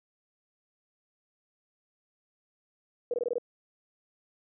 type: tone bursts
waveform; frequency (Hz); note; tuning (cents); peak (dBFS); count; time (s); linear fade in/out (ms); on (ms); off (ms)
sine; 483.7; B4; -36; -26; 6; 3.11-3.383; 2; 28; 21
effects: none